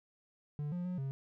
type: tone with pitch steps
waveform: triangle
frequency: 147.3 / 177 / 180.9 / 135.4 Hz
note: D3 / F3 / F#3 / C#3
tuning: +6 / +23 / -39 / -40 cents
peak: -33 dBFS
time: 0.59-1.11 s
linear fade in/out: 0 ms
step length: 130 ms
effects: none